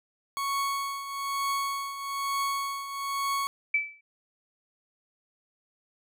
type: tone with tremolo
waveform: 40% pulse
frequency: 1108.7 Hz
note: C#6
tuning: in tune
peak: -25 dBFS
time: 0.37-3.47 s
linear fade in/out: 0 ms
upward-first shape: triangle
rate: 1.1 Hz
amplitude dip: 70%
type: tone with exponential decay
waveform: sine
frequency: 2313 Hz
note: D7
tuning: 27 cents flat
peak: -19 dBFS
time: 3.74-4.01 s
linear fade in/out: 5 ms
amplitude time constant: 57 ms
effects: none